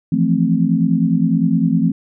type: chord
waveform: sine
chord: F major seventh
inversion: third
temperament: equal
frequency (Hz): 164.81 / 174.61 / 220 / 261.6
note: E3 / F3 / A3 / C4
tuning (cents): 0 / 0 / 0 / 0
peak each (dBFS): -18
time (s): 0.12-1.92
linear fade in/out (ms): 5
effects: none